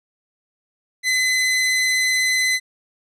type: tone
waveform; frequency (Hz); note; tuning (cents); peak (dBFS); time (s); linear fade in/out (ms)
sawtooth; 2027; B6; +45; -13; 1.03-2.6; 50
effects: low-pass 10000 Hz 12 dB/octave